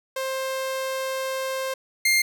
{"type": "tone pair in turn", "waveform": "sawtooth", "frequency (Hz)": [528, 2112], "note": ["C5", "C7"], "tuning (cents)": [16, 16], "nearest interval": "2 octaves", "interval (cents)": 2400, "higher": "second", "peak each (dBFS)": [-22, -14], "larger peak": "second", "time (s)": [[0.16, 1.74], [2.05, 2.22]], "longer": "first", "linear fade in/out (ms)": 5, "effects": []}